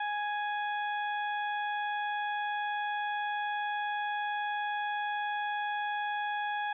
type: harmonic tone with a mistuned harmonic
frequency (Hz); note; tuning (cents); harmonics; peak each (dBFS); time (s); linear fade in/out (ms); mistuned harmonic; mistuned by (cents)
830.6; G#5; 0; 1 / 2 / 3 / 4; -32 / -36 / -45 / -46; 0-6.73; 5; 4; +21
effects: none